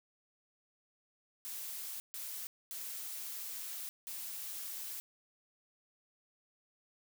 blue noise bursts at uneven times, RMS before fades -43 dBFS, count 4, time 1.45-2 / 2.14-2.47 / 2.71-3.89 / 4.07-5 s, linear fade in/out 0 ms, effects none

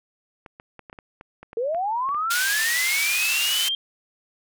clicks, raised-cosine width 0.5 ms, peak -26 dBFS, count 12, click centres 0.462 / 0.599 / 0.793 / 0.898 / 0.929 / 0.988 / 1.211 / 1.43 / 1.531 / 1.747 / 2.09 / 2.146 s
sine linear sweep, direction up, 440 to 3218 Hz, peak -22 dBFS, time 1.57-3.75 s, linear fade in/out 2 ms
pink band-pass noise, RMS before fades -26 dBFS, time 2.3-3.69 s, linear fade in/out 10 ms, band 2400 to 16000 Hz, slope 12 dB/octave
effects none

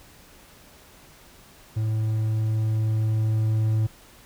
triangle tone with level ramp, 109.5 Hz, A2, 8 cents flat, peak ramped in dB -20 to -17 dBFS, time 1.76-3.87 s, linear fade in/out 10 ms, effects pink hiss -51 dBFS RMS until 4.25 s

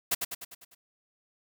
white noise with echo, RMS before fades -26 dBFS, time 0.11-0.15 s, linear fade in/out 10 ms, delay 100 ms, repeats 6, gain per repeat -5 dB, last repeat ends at 0.75 s, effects none

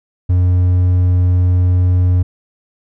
triangle tone, 90.1 Hz, F#2, 45 cents flat, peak -7 dBFS, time 0.29-2.23 s, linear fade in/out 10 ms, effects none

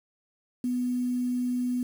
sine tone with quantisation, 247.7 Hz, B3, 5 cents sharp, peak -25 dBFS, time 0.64-1.83 s, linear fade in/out 2 ms, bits 8, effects none

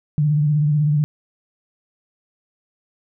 sine tone with vibrato, 149.1 Hz, D3, 27 cents sharp, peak -14 dBFS, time 0.18-1.04 s, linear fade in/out 0 ms, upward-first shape sine, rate 16 Hz, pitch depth 54 cents each way, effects none

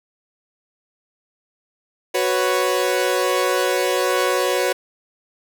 sawtooth chord, F# suspended fourth, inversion none, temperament equal, 370 / 493.9 / 554.4 Hz, F#4 / B4 / C#5, 0 / 0 / 0 cents, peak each -18 dBFS, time 2.14-4.73 s, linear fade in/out 10 ms, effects none

